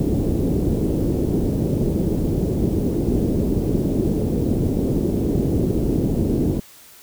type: low-pass noise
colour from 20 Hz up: white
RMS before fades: -20 dBFS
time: 0-6.6 s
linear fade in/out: 5 ms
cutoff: 370 Hz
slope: 24 dB/octave
effects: white hiss -46 dBFS RMS until 7.02 s